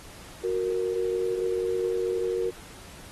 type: tone pair together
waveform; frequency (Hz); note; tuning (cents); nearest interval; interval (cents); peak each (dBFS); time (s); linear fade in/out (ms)
sine; 368.8 / 464.6; F#4 / A#4; -6 / -6; major third; 400; -27; 0.43-2.51; 20
effects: pink hiss -47 dBFS RMS until 3.11 s + AAC 32 kbps